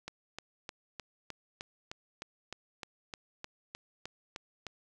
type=click train; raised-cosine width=0.2 ms; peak=-23 dBFS; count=16; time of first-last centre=0.08-4.667 s; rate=3.27 Hz; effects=none